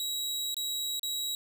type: tone with dropouts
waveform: sawtooth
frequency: 3861 Hz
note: B7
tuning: 40 cents flat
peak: -28 dBFS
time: 0-1.35 s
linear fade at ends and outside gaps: 1 ms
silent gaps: 0.544-0.567 / 0.995-1.031 s
effects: none